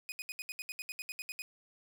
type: tone bursts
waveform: sawtooth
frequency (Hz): 2497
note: D#7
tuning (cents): +6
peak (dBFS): -35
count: 14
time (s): 0.09-1.42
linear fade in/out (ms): 0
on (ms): 30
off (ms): 70
effects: none